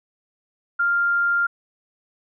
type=tone; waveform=sine; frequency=1396.9 Hz; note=F6; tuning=in tune; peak=-17 dBFS; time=0.79-1.47 s; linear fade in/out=10 ms; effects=none